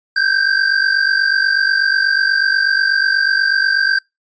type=tone pair together; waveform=square; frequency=1550 / 1598.2 Hz; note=G6 / G6; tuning=-20 / +33 cents; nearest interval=minor second; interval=53 cents; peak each=-16 dBFS; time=0.16-3.99 s; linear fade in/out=5 ms; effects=noise-tail reverb RT60 0.2 s tail -26 dB re dry + resampled to 16000 Hz